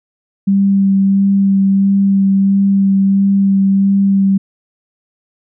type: tone with vibrato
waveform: sine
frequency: 196 Hz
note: G3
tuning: in tune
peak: -8 dBFS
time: 0.47-4.38 s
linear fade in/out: 10 ms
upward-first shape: sine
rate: 1.5 Hz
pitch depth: 12 cents each way
effects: none